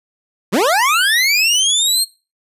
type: linear sweep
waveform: 25% pulse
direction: up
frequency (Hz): 151.7 to 4282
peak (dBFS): -8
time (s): 0.52-2.05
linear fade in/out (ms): 20
effects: noise-tail reverb RT60 0.3 s tail -21 dB re dry + resampled to 32000 Hz